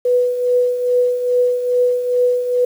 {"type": "tone with tremolo", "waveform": "sine", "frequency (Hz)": 493.9, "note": "B4", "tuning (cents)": 0, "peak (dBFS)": -10, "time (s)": [0.05, 2.65], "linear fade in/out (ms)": 5, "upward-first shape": "triangle", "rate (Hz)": 2.4, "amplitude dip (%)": 65, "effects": ["7-bit"]}